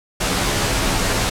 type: noise with comb filter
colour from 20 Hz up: pink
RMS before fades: -19 dBFS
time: 0.2-1.3 s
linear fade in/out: 10 ms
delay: 13 ms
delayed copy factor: -0.8
effects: low-pass 10000 Hz 12 dB/octave